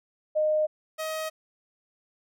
sine / sawtooth tone pair in turn, 615 / 631.2 Hz, D#5 / D#5, -20 / +25 cents, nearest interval unison, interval 45 cents, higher second, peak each -21 / -26 dBFS, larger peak first, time 0.35-0.67 / 0.98-1.3 s, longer neither, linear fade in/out 20 ms, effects none

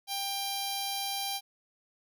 10% pulse tone with notch filter, 792 Hz, G5, 18 cents sharp, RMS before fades -34 dBFS, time 0.07-1.41 s, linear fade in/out 50 ms, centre 1700 Hz, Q 0.57, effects none

